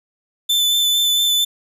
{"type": "tone with vibrato", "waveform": "40% pulse", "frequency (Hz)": 3522, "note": "A7", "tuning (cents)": 1, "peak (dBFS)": -13, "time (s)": [0.49, 1.45], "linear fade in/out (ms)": 10, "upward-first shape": "sine", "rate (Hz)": 4.4, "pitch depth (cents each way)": 14, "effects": []}